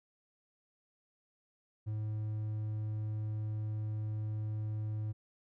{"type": "tone", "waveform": "triangle", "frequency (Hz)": 107.4, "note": "A2", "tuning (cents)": -41, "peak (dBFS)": -32, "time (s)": [1.86, 5.13], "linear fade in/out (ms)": 20, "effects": []}